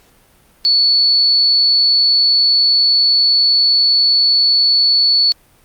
sine tone, 4435 Hz, C#8, in tune, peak -9 dBFS, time 0.65-5.32 s, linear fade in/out 0 ms, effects pink hiss -51 dBFS RMS until 5.64 s + Opus 48 kbps

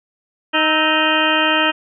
harmonic tone with a mistuned harmonic, 311.1 Hz, D#4, in tune, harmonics 1 / 2 / 3 / 4 / 5 / 6 / 8 / 9 / 10, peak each -22 / -22 / -22 / -22 / -22 / -22 / -22 / -22 / -22 dBFS, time 0.53-1.72 s, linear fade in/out 20 ms, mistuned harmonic 4, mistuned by +72 cents, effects none

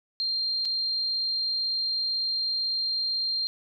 sine tone with dropouts, 4186 Hz, C8, in tune, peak -25 dBFS, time 0.2-3.47 s, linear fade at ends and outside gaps 0 ms, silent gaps 0.651-0.655 s, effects none

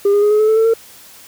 sine tone with pitch steps, 402.4 / 409.4 / 416.6 / 423.9 / 431.3 / 438.8 / 446.5 / 454.3 Hz, G4 / G#4 / G#4 / G#4 / A4 / A4 / A4 / A#4, +45 / -25 / +5 / +35 / -35 / -5 / +25 / -45 cents, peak -7 dBFS, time 0.05-0.738 s, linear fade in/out 5 ms, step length 86 ms, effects tanh soft clip ceiling -8 dBFS + white hiss -41 dBFS RMS until 1.27 s

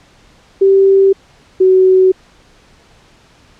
sine tone pair in turn, 389 / 374.7 Hz, G4 / F#4, -13 / +22 cents, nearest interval minor second, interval 65 cents, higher first, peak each -5 dBFS, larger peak neither, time 0.61-1.13 / 1.6-2.12 s, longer neither, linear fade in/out 10 ms, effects pink hiss -47 dBFS RMS until 3.59 s + low-pass 6000 Hz 12 dB/octave

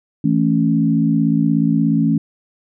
sine chord, A major, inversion second, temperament equal with one note detuned, 163.58 / 220 / 277.2 Hz, E3 / A3 / C#4, -13 / 0 / 0 cents, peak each -17 dBFS, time 0.24-2.18 s, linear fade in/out 5 ms, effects none

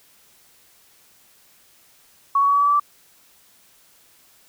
sine tone with pitch steps, 1114 / 1122.4 / 1130.9 / 1139.4 / 1148 / 1156.6 / 1165.3 Hz, C#6 / C#6 / C#6 / C#6 / D6 / D6 / D6, +8 / +21 / +34 / +47 / -40 / -27 / -14 cents, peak -14 dBFS, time 2.35-2.798 s, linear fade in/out 5 ms, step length 64 ms, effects white hiss -55 dBFS RMS until 4.48 s

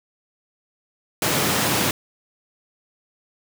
pink high-pass noise, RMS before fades -21 dBFS, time 1.22-1.91 s, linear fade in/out 2 ms, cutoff 110 Hz, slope 24 dB/octave, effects none

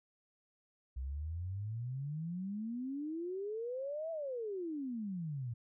sine exponential two-way sweep, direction up then down, 62.4 to 667 to 112.8 Hz, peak -37 dBFS, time 0.96-5.54 s, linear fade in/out 10 ms, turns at 4.11 s, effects none

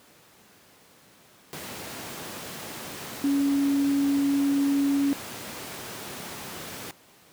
sine tone in noise, 280 Hz, C#4, 18 cents sharp, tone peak -20 dBFS, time 3.24-5.13 s, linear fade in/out 0 ms, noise pink, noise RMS -37 dBFS, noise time 1.53-6.91 s, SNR +14 dB, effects pink hiss -55 dBFS RMS until 7.32 s + high-pass 150 Hz 12 dB/octave

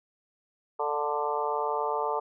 harmonic tone with a mistuned harmonic, 147.7 Hz, D3, 10 cents sharp, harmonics 3 / 4 / 5 / 6 / 7 / 8, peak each -32 / -35 / -35 / -31 / -35 / -35 dBFS, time 0.79-2.2 s, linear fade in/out 10 ms, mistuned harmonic 5, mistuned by -21 cents, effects none

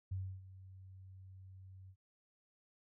sine tone with ADSR envelope, 94.5 Hz, F#2, 37 cents sharp, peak -36 dBFS, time 0.11-1.96 s, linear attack 10 ms, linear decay 290 ms, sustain -16 dB, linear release 68 ms, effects none

